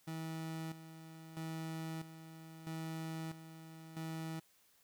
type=tone with tremolo; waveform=30% pulse; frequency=161.1 Hz; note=E3; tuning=39 cents flat; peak=-38 dBFS; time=0.07-4.4 s; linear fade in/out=10 ms; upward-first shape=square; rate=0.77 Hz; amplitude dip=70%; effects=white hiss -70 dBFS RMS until 4.83 s